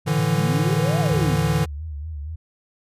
sine exponential two-way sweep, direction up then down, 92.5 to 730 to 204.8 Hz, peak -26 dBFS, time 0.05-1.38 s, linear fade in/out 50 ms, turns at 1 s
square chord, A suspended fourth, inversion none, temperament equal, 110 / 146.83 / 164.81 Hz, A2 / D3 / E3, 0 / 0 / 0 cents, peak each -26 / -22 / -23 dBFS, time 0.06-1.66 s, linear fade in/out 20 ms
sine tone with vibrato, 76 Hz, D#2, 40 cents flat, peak -28 dBFS, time 1.1-2.36 s, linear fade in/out 10 ms, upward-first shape sine, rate 4.3 Hz, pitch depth 110 cents each way
effects resampled to 32000 Hz

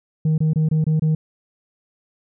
sine tone bursts, 156.5 Hz, D#3, 10 cents sharp, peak -12 dBFS, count 6, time 0.25-1.15 s, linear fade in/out 5 ms, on 130 ms, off 24 ms, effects tanh soft clip ceiling -14 dBFS

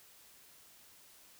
silence, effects white hiss -60 dBFS RMS until 1.39 s

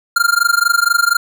square tone with amplitude modulation, 1396.9 Hz, F6, in tune, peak -8 dBFS, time 0.16-1.17 s, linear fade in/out 5 ms, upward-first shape sine, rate 24.2 Hz, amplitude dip 95%, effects none

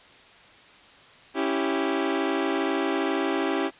sawtooth chord, C# diminished, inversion none, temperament equal, 277.2 / 329.6 / 392 Hz, C#4 / E4 / G4, 0 / 0 / 0 cents, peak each -24 dBFS, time 1.34-3.71 s, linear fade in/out 50 ms, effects white hiss -51 dBFS RMS until 3.79 s + resampled to 8000 Hz

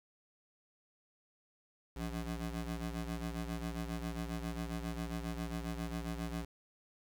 25% pulse ring-modulated tone, 114.8 Hz, A#2, 26 cents flat, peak -31 dBFS, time 1.96-6.45 s, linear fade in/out 5 ms, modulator 53.7 Hz, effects none

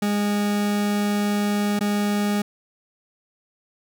40% pulse tone with dropouts, 205.8 Hz, G#3, 16 cents flat, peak -19 dBFS, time 0.02-2.42 s, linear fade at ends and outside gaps 5 ms, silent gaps 1.792-1.808 s, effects none

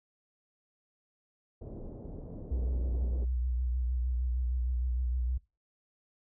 pink low-pass noise, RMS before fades -43 dBFS, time 1.61-3.25 s, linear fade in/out 10 ms, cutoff 540 Hz, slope 24 dB/octave
sine tone with vibrato, 61.74 Hz, B1, in tune, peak -28 dBFS, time 2.51-5.38 s, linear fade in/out 10 ms, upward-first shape triangle, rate 6.5 Hz, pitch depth 60 cents each way
effects noise-tail reverb RT60 0.3 s tail -23 dB re dry

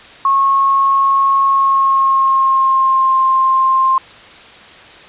sine tone with pitch glide, 1092 to 1055.4 Hz, C#6 to C6, -26 to +15 cents, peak -9 dBFS, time 0.25-3.98 s, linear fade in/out 2 ms, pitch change -59 cents, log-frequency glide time 1.47-3.18 s, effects white hiss -38 dBFS RMS until 5.08 s + resampled to 8000 Hz

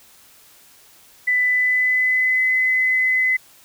sine tone with pitch glide, 1994 to 2027 Hz, B6 to B6, +16 to +45 cents, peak -15 dBFS, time 1.27-3.37 s, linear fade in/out 10 ms, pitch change +29 cents, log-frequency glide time 1.44-2.49 s, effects white hiss -50 dBFS RMS until 3.64 s

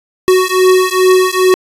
square beating tone pair, 370 / 372.4 Hz, F#4 / F#4, 0 / +11 cents, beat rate 2.4 Hz, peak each -11 dBFS, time 0.28-1.54 s, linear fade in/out 0 ms, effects resampled to 32000 Hz

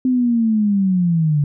sine linear sweep, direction down, 258.7 to 142.3 Hz, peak -13 dBFS, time 0.05-1.44 s, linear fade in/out 2 ms, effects none

